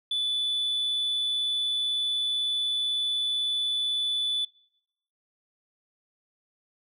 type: tone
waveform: sine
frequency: 3478 Hz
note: A7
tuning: 21 cents flat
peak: -23 dBFS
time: 0.11-4.45 s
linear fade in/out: 5 ms
effects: noise-tail reverb RT60 0.8 s tail -25 dB re dry + tanh soft clip ceiling -23 dBFS